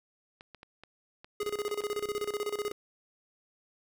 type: clicks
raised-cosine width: 0.3 ms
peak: -32 dBFS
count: 10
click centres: 0.409 / 0.547 / 0.631 / 0.836 / 1.245 / 1.417 / 1.472 / 1.603 / 1.691 / 1.817 s
type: tone with tremolo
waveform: square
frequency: 415.3 Hz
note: G#4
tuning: in tune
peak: -30 dBFS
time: 1.4-2.72 s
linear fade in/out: 5 ms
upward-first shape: square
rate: 16 Hz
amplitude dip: 80%
effects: none